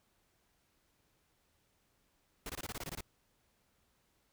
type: noise bursts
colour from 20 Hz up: pink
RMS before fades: -42 dBFS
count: 10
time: 2.46-3.008 s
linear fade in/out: 2 ms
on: 35 ms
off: 22 ms
effects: pink hiss -75 dBFS RMS until 4.32 s